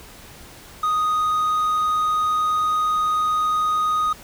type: tone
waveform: triangle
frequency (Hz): 1244.5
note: D#6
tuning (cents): 0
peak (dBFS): -16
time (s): 0.83-4.13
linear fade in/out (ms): 5
effects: pink hiss -43 dBFS RMS until 4.23 s